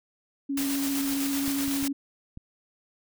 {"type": "tone with vibrato", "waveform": "sine", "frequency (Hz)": 277.2, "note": "C#4", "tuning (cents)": 0, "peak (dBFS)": -26, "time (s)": [0.49, 1.93], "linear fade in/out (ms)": 10, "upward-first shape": "triangle", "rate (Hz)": 15, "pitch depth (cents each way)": 20}
{"type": "noise with tremolo", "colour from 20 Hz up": "white", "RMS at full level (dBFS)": -32, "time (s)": [0.57, 1.88], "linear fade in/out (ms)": 5, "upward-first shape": "square", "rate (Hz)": 7.9, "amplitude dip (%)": 25}
{"type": "clicks", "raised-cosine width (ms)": 5, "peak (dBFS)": -28, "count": 4, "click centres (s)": [1.479, 1.68, 1.828, 2.374]}
{"effects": []}